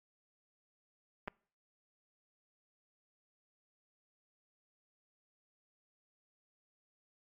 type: clicks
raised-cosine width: 0.5 ms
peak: -28 / -24 dBFS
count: 2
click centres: 1.276 / 1.281 s
effects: noise-tail reverb RT60 0.5 s tail -26 dB re dry + AAC 48 kbps

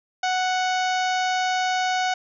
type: harmonic tone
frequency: 740 Hz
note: F#5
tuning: in tune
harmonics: 1 / 2 / 3 / 4 / 5 / 6 / 7 / 8 / 9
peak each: -22 / -28 / -32 / -34 / -36 / -38 / -39 / -40 / -41 dBFS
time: 0.23-2.14 s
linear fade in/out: 5 ms
effects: none

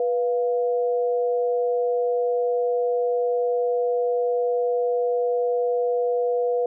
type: tone pair together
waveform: sine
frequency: 489.5 / 700 Hz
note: B4 / F5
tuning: -15 / +4 cents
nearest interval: tritone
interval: 619 cents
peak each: -20 / -29 dBFS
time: 0-6.66 s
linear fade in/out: 2 ms
effects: none

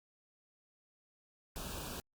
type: band-stop noise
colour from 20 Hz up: pink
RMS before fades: -43 dBFS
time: 1.56-2 s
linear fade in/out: 0 ms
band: 1700 to 2400 Hz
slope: 96 dB/octave
effects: Opus 48 kbps

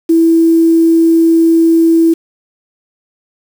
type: tone with quantisation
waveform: sine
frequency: 329.6 Hz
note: E4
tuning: in tune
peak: -5 dBFS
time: 0.09-2.14 s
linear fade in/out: 10 ms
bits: 5
effects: none

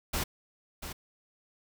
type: noise with echo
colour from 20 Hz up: pink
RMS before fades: -31 dBFS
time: 0.13-0.24 s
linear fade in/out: 10 ms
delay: 690 ms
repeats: 1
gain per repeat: -9 dB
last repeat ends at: 0.93 s
effects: none

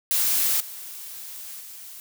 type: noise with level steps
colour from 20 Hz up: blue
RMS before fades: -22 / -38 / -41 dBFS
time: 0.11-2 s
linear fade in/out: 0 ms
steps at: 0.6 / 1.6 s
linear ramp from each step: 5 ms
effects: none

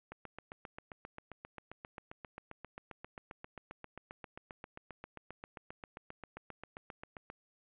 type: click train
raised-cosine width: 0.5 ms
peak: -30 dBFS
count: 55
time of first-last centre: 0.12-7.301 s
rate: 7.52 Hz
effects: resampled to 8000 Hz + 10-bit

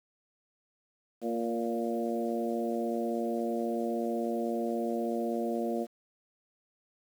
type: harmonic tone with a mistuned harmonic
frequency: 116.3 Hz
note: A#2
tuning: 4 cents flat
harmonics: 2 / 3 / 4 / 5 / 6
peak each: -33 / -35 / -36 / -37 / -38 dBFS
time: 1.21-5.87 s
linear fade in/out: 50 ms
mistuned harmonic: 4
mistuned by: +17 cents
effects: 9-bit

